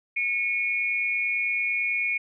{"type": "tone pair together", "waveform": "sine", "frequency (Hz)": [2200, 2429], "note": ["C#7", "D#7"], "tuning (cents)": [-14, -42], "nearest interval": "major second", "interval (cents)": 172, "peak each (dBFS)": -26, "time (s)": [0.16, 2.18], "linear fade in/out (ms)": 10, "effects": []}